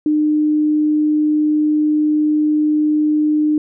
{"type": "tone", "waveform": "sine", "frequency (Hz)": 303.1, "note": "D#4", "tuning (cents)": -45, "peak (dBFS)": -12, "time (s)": [0.06, 3.58], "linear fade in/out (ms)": 2, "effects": []}